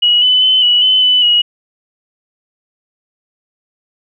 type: tone with pitch steps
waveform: sine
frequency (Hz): 2912 / 3007 / 3041 / 2938 / 3033 / 3000 / 2903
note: F#7 / F#7 / F#7 / F#7 / F#7 / F#7 / F#7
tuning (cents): -28 / +27 / +47 / -13 / +42 / +23 / -34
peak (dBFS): -7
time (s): 0.02-1.42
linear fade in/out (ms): 10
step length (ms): 200
effects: none